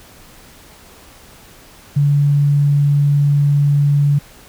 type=tone; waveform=sine; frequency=143.7 Hz; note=D3; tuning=37 cents flat; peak=-10 dBFS; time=1.96-4.19 s; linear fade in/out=10 ms; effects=pink hiss -43 dBFS RMS until 4.48 s